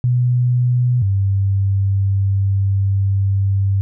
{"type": "tone pair in turn", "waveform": "sine", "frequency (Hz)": [123.47, 98], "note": ["B2", "G2"], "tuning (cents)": [0, 0], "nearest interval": "major third", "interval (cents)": 400, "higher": "first", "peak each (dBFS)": [-12, -13], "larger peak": "first", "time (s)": [[0.04, 1.02], [1.02, 3.81]], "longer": "second", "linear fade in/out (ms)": 0, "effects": []}